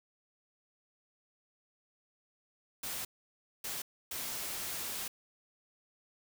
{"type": "noise bursts at uneven times", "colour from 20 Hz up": "white", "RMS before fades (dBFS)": -39, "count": 3, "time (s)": [[2.83, 3.05], [3.64, 3.82], [4.11, 5.08]], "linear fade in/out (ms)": 5, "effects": []}